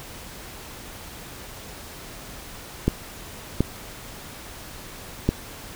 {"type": "clicks", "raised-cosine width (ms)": 3, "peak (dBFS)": -5, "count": 3, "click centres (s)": [2.88, 3.606, 5.29], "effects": ["pink hiss -40 dBFS RMS until 5.75 s"]}